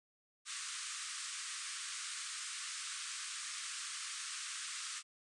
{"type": "band-pass noise", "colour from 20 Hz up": "white", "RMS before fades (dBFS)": -44, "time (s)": [0.45, 5.03], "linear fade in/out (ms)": 50, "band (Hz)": [1100, 9400], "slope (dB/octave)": 96, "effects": []}